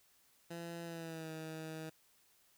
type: tone with pitch glide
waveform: 15% pulse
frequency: 169.2 to 158.78 Hz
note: E3 to D#3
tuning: +45 to +35 cents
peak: -37 dBFS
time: 0.5-1.9 s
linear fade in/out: 10 ms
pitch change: -110 cents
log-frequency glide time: 0.83-1.31 s
effects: white hiss -70 dBFS RMS until 2.57 s